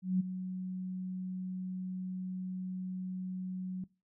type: tone with ADSR envelope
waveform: sine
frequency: 185 Hz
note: F#3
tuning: in tune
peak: -24 dBFS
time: 0.02-3.84 s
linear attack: 180 ms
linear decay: 15 ms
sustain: -11 dB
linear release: 3 ms
effects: noise-tail reverb RT60 0.3 s tail -22 dB re dry